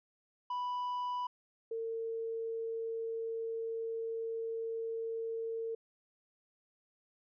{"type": "tone pair in turn", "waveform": ["triangle", "sine"], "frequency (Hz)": [987.8, 453.7], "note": ["B5", "A#4"], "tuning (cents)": [0, -47], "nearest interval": "octave + minor second", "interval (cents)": 1347, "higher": "first", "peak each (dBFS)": [-32, -35], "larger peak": "first", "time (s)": [[0.5, 1.27], [1.71, 5.75]], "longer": "second", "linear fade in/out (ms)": 5, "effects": ["resampled to 11025 Hz"]}